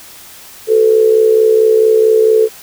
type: tone with amplitude modulation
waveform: sine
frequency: 440 Hz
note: A4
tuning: in tune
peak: -3 dBFS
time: 0.67-2.49 s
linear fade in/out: 50 ms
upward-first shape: sine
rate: 64.5 Hz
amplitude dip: 65%
effects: white hiss -36 dBFS RMS until 2.62 s